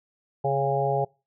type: harmonic tone with a mistuned harmonic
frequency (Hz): 138.59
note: C#3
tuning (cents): 0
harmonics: 1 / 3 / 4 / 5 / 6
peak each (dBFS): -28 / -28 / -28 / -28 / -28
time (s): 0.44-1.05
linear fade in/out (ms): 10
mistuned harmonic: 6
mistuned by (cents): -31
effects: noise-tail reverb RT60 0.3 s tail -25 dB re dry